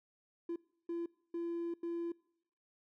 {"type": "tone bursts at uneven times", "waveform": "triangle", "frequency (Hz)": 339.6, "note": "F4", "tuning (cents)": -48, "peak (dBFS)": -33, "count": 4, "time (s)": [[0.49, 0.56], [0.89, 1.06], [1.34, 1.74], [1.83, 2.12]], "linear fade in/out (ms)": 5, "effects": ["noise-tail reverb RT60 0.8 s tail -26 dB re dry", "tanh soft clip ceiling -31 dBFS"]}